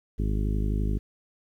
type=harmonic tone; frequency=51.8 Hz; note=G#1; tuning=4 cents flat; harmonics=1 / 2 / 3 / 4 / 5 / 6 / 7 / 8; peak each=-25 / -31 / -35 / -34 / -39 / -39 / -43 / -42 dBFS; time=0.18-0.99 s; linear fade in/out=20 ms; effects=10-bit